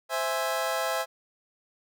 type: chord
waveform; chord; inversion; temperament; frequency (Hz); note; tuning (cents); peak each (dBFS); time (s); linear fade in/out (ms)
25% pulse; C augmented; none; equal; 523.3 / 659.3 / 830.6; C5 / E5 / G#5; 0 / 0 / 0; -28 / -26 / -29; 0.09-1.06; 50
effects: none